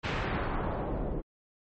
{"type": "noise with low-pass filter sweep", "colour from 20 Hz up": "pink", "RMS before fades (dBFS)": -32, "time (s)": [0.03, 1.22], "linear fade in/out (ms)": 20, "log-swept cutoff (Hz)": [2800, 440], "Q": 1.1, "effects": ["MP3 32 kbps"]}